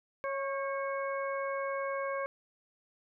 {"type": "harmonic tone with a mistuned harmonic", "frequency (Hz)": 550, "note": "C#5", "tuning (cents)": -14, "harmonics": [1, 2, 3, 4], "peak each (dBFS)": [-34, -37, -42, -44], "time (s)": [0.24, 2.26], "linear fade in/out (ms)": 0, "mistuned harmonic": 3, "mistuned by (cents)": -44, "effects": []}